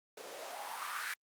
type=noise with band-pass filter sweep; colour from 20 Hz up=blue; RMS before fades=-42 dBFS; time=0.17-1.14 s; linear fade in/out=5 ms; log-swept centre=410 to 1700 Hz; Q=3.7; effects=Opus 48 kbps